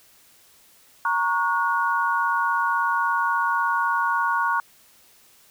sine chord, F# major, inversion first, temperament equal with one note detuned, 932.3 / 1108.7 / 1450.4 Hz, A#5 / C#6 / F#6, 0 / 0 / -35 cents, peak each -24 dBFS, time 1.05-4.6 s, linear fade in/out 2 ms, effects white hiss -55 dBFS RMS until 5.5 s

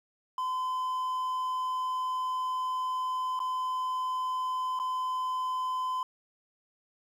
triangle tone with dropouts, 1021 Hz, C6, 43 cents flat, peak -27 dBFS, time 0.38-6.03 s, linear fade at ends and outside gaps 2 ms, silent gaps 3.392-3.401 / 4.791-4.798 s, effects 10-bit

